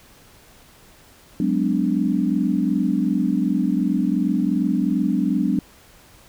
sine chord, G# half-diminished seventh, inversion third, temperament equal with one note detuned, 185 / 207.7 / 253.3 / 293.7 Hz, F#3 / G#3 / B3 / D4, 0 / 0 / +44 / 0 cents, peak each -23 dBFS, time 1.4-5.59 s, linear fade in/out 2 ms, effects pink hiss -50 dBFS RMS until 6.28 s

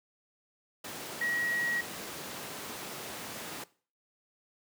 sine tone in noise, 1906 Hz, A#6, 38 cents sharp, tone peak -29 dBFS, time 1.21-1.81 s, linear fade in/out 5 ms, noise pink, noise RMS -40 dBFS, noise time 0.84-3.64 s, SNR +8 dB, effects noise-tail reverb RT60 0.4 s tail -19 dB re dry + high-pass 200 Hz 12 dB/octave

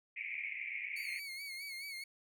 white band-pass noise, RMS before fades -42 dBFS, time 0.16-1.2 s, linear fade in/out 10 ms, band 2100 to 2400 Hz, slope 96 dB/octave
30% pulse tone with vibrato, 2200 Hz, C#7, 14 cents flat, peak -40 dBFS, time 0.96-2.04 s, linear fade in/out 5 ms, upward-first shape sine, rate 4.7 Hz, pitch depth 70 cents each way
effects none

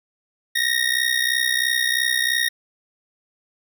25% pulse ring-modulated tone, 1864.7 Hz, A#6, in tune, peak -12 dBFS, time 0.55-2.49 s, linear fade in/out 10 ms, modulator 31.5 Hz, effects none

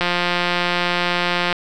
click train, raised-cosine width 0.3 ms, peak -3 dBFS, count 268, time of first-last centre 0.01-1.527 s, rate 176 Hz, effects none

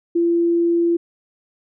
sine tone, 340.4 Hz, F4, 44 cents flat, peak -14 dBFS, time 0.15-0.97 s, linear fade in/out 10 ms, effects none

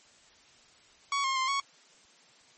sawtooth tone with pitch steps, 1121 / 1070 / 1049 / 1111 Hz, C#6 / C6 / C6 / C#6, +19 / +38 / +4 / +4 cents, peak -23 dBFS, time 1.12-1.6 s, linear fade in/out 2 ms, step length 120 ms, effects white hiss -59 dBFS RMS until 2.57 s + MP3 32 kbps

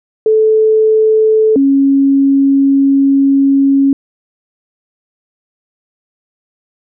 sine tone pair in turn, 436.5 / 275 Hz, A4 / C#4, -14 / -14 cents, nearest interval minor sixth, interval 800 cents, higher first, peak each -6 dBFS, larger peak neither, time 0.26-1.56 / 1.56-3.93 s, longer second, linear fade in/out 2 ms, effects none

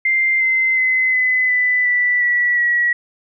sine tone with pitch steps, 2093 / 2068 / 2043 / 2018 / 1993.9 / 1969.8 / 1946.1 / 1922.6 Hz, C7 / C7 / C7 / B6 / B6 / B6 / B6 / B6, 0 / -21 / -42 / +37 / +16 / -5 / -26 / -47 cents, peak -13 dBFS, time 0.05-2.93 s, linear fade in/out 5 ms, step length 360 ms, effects none

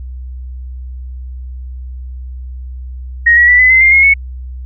sine tone with pitch steps, 1878 / 1921.9 / 1966.8 / 2013 / 2060 / 2108 / 2157 / 2208 Hz, A#6 / B6 / B6 / B6 / C7 / C7 / C#7 / C#7, +12 / -48 / -8 / +33 / -28 / +12 / -48 / -7 cents, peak -4 dBFS, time 3.26-4.14 s, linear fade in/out 10 ms, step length 110 ms, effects added 63 Hz sine -23 dBFS peak until 4.65 s

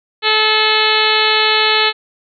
harmonic tone with a mistuned harmonic, 433 Hz, A4, 28 cents flat, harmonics 1 / 2 / 3 / 4 / 5 / 6 / 7 / 8 / 9 / 10, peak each -20 / -20 / -20 / -20 / -20 / -20 / -20 / -20 / -20 / -20 dBFS, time 0.22-1.93 s, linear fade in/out 50 ms, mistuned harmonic 10, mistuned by -23 cents, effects none

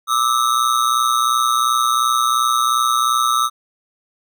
square ring-modulated tone, 1244.5 Hz, D#6, in tune, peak -12 dBFS, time 0.07-3.5 s, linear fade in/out 50 ms, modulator 61.4 Hz, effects none

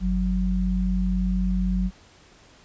sine tone pair together, 49 / 185 Hz, G1 / F#3, 0 / 0 cents, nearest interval octave + major seventh, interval 2300 cents, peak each -23 dBFS, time 0-1.91 s, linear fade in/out 50 ms, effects pink hiss -53 dBFS RMS until 2.64 s + resampled to 16000 Hz

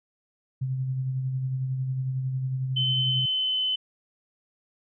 sine tone with tremolo, 130.81 Hz, C3, in tune, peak -24 dBFS, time 0.61-3.26 s, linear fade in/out 10 ms, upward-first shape sine, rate 11 Hz, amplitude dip 35%
sine tone with pitch glide, 3060 to 3035 Hz, G7 to F#7, -42 to +43 cents, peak -23 dBFS, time 2.76-3.76 s, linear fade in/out 10 ms, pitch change -15 cents, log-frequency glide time 3.05-3.64 s
effects none

